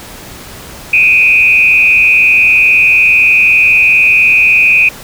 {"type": "tone with frequency modulation", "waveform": "sine", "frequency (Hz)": 2489, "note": "D#7", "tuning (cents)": 0, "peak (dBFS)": -4, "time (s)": [0.93, 4.89], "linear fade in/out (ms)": 5, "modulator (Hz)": 147, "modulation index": 0.75, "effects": ["pink hiss -30 dBFS RMS until 5.03 s"]}